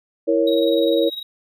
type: chord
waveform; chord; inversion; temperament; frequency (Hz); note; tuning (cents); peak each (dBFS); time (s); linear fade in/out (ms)
sine; A# diminished; second; equal; 329.6 / 466.2 / 554.4; E4 / A#4 / C#5; 0 / 0 / 0; -19; 0.27-1.1; 20
type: tone with tremolo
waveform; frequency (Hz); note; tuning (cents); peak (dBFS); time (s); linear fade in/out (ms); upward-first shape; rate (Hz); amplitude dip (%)
triangle; 3814; A#7; +39; -23; 0.47-1.23; 5; sine; 20; 70
effects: none